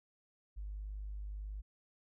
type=tone with tanh clipping; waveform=triangle; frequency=50.8 Hz; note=G#1; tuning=38 cents flat; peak=-40 dBFS; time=0.56-1.62 s; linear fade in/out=20 ms; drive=4 dB; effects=none